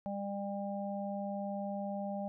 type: harmonic tone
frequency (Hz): 199.8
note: G3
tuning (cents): +33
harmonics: 1 / 3 / 4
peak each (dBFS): -38 / -40 / -42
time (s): 0.06-2.28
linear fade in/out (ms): 0
effects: none